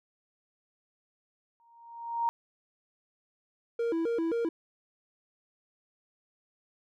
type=tone with exponential growth; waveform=sine; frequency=932.3 Hz; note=A#5; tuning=in tune; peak=-23 dBFS; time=1.6-2.29 s; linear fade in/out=0 ms; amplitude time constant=150 ms
type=tone with vibrato; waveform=triangle; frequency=392 Hz; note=G4; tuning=in tune; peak=-25 dBFS; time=3.79-4.49 s; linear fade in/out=5 ms; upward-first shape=square; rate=3.8 Hz; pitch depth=300 cents each way
effects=none